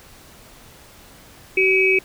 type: tone cluster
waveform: sine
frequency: 379.1 / 2288 / 2557 Hz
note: F#4 / D7 / D#7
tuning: +42 / -46 / +47 cents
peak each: -18 dBFS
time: 1.57-1.99 s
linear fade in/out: 5 ms
effects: pink hiss -46 dBFS RMS until 2.04 s